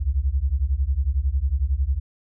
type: beating tone pair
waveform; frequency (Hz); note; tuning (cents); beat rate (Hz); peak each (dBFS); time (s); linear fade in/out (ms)
sine; 62.5 / 73.5; B1 / D2; +21 / +2; 11; -22; 0-2; 20
effects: none